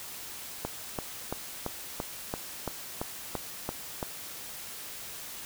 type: click train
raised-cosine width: 1 ms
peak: -17 dBFS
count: 11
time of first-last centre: 0.65-4.028 s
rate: 2.96 Hz
effects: white hiss -42 dBFS RMS until 5.45 s